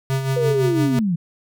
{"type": "tone with tremolo", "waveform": "square", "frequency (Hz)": 134.1, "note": "C3", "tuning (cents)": 43, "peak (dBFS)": -18, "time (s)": [0.1, 0.99], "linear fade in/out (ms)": 0, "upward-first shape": "sine", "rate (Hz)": 5.9, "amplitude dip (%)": 55}
{"type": "linear sweep", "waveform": "sine", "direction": "down", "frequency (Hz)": [497.2, 157.9], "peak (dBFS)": -17, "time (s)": [0.36, 1.16], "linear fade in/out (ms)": 10}
{"effects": []}